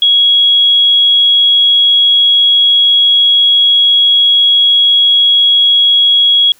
sine tone, 3322 Hz, G#7, in tune, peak -5 dBFS, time 0.02-6.52 s, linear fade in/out 2 ms, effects white hiss -48 dBFS RMS until 6.59 s

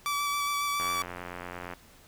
sawtooth tone with vibrato, 1153 Hz, D6, 32 cents flat, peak -24 dBFS, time 0.06-1.02 s, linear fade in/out 0 ms, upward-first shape square, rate 7.3 Hz, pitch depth 11 cents each way
click train, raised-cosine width 0.5 ms, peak -23 dBFS, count 84, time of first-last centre 0.8-1.736 s, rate 88.7 Hz
effects pink hiss -56 dBFS RMS until 2.07 s

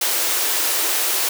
white high-pass noise, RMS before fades -20 dBFS, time 0.01-1.29 s, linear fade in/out 5 ms, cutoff 290 Hz, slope 96 dB/octave, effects none

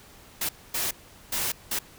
white noise bursts at uneven times, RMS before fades -28 dBFS, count 4, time 0.41-0.49 / 0.74-0.91 / 1.32-1.52 / 1.71-1.79 s, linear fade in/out 5 ms, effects pink hiss -51 dBFS RMS until 1.98 s

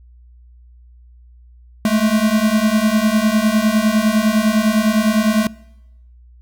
square beating tone pair, 211.3 / 221.2 Hz, G#3 / A3, +30 / +9 cents, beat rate 9.9 Hz, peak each -17 dBFS, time 1.85-5.47 s, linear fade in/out 2 ms, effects noise-tail reverb RT60 0.9 s tail -23 dB re dry + added 60 Hz sine -42 dBFS peak until 6.41 s

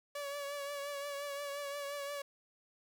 sawtooth tone with vibrato, 569 Hz, C#5, 45 cents sharp, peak -35 dBFS, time 0.15-2.22 s, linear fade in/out 5 ms, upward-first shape triangle, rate 5.7 Hz, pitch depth 40 cents each way, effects none

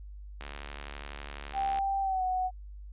click train, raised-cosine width 0.3 ms, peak -25 dBFS, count 100, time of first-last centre 0.41-1.787 s, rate 71.9 Hz
sine tone with pitch glide, 784 to 740.9 Hz, G5 to F#5, 0 to +2 cents, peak -27 dBFS, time 1.53-2.51 s, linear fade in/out 50 ms, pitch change -98 cents, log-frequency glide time 2.01-2.23 s
effects added 50 Hz sine -42 dBFS peak until 2.92 s + resampled to 8000 Hz

